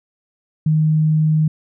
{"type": "tone", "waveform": "sine", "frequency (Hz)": 155.56, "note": "D#3", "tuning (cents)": 0, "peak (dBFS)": -12, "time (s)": [0.66, 1.48], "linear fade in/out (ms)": 5, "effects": []}